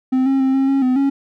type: tone with pitch steps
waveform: triangle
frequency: 259.1 / 269.6 / 264.5 / 268.9 / 273 / 254.4 / 276 Hz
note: C4 / C#4 / C4 / C4 / C#4 / C4 / C#4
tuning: -17 / -48 / +19 / +47 / -26 / -48 / -7 cents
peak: -11 dBFS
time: 0.12-1.1 s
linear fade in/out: 10 ms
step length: 140 ms
effects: none